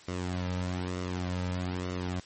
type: tone with flanger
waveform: sawtooth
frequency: 90.5 Hz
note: F#2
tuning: 38 cents flat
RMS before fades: -33 dBFS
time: 0.08-2.2 s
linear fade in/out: 5 ms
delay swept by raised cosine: 1.2 to 2.8 ms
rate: 1.1 Hz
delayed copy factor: -0.55
effects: white hiss -53 dBFS RMS until 2.25 s + MP3 32 kbps